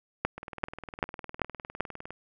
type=two click trains; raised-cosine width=0.5 ms; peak=-24 / -10 dBFS; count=35 / 5; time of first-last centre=0.38-2.106 / 0.25-1.806 s; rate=19.7 / 2.57 Hz; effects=none